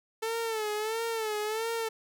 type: tone with vibrato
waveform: sawtooth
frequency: 440 Hz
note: A4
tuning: in tune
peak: -26 dBFS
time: 0.22-1.89 s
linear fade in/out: 10 ms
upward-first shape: sine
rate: 1.5 Hz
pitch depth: 80 cents each way
effects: none